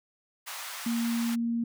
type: high-pass noise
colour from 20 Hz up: pink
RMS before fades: -39 dBFS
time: 0.46-1.36 s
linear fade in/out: 20 ms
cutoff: 840 Hz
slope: 24 dB/octave
type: tone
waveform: sine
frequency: 233.1 Hz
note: A#3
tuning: in tune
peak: -26 dBFS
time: 0.86-1.64 s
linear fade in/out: 5 ms
effects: none